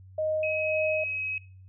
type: tone with tremolo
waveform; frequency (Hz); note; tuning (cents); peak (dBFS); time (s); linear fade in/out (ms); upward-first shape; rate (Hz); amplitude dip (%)
sine; 622.3; D#5; 0; -24; 0.18-1.04; 5; sine; 1.9; 35
type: tone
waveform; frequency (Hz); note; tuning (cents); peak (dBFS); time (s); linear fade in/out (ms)
sine; 2548; D#7; +41; -29; 0.43-1.38; 2
effects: noise-tail reverb RT60 0.5 s tail -22 dB re dry + added 94 Hz sine -47 dBFS peak until 1.68 s